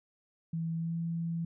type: tone with pitch glide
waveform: sine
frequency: 164.3 to 166.98 Hz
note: E3 to E3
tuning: -5 to +23 cents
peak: -31 dBFS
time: 0.53-1.45 s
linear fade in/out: 5 ms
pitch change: +28 cents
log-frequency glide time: 0.76-0.95 s
effects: none